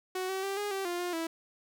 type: tone with pitch steps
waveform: sawtooth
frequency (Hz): 371.4 / 381.9 / 392.3 / 411.6 / 388.1 / 350.2 / 354.6 / 328.3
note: F#4 / G4 / G4 / G#4 / G4 / F4 / F4 / E4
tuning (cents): +7 / -45 / +1 / -16 / -17 / +5 / +26 / -7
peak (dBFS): -28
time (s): 0.15-1.27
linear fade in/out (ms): 5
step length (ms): 140
effects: none